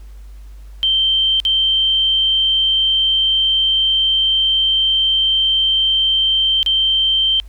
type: tone with dropouts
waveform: sine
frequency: 3129 Hz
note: G7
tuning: 4 cents flat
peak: -12 dBFS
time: 0.83-7.4 s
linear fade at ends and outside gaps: 0 ms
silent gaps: 1.401-1.451 / 6.63-6.662 s
effects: added 50 Hz sine -33 dBFS peak until 7.48 s + pink hiss -54 dBFS RMS until 7.48 s